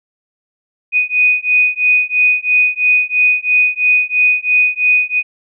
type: beating tone pair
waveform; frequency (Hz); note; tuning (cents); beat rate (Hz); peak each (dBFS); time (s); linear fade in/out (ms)
sine; 2485 / 2488; D#7 / D#7; -3 / -1; 3; -13; 0.92-5.23; 50
effects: none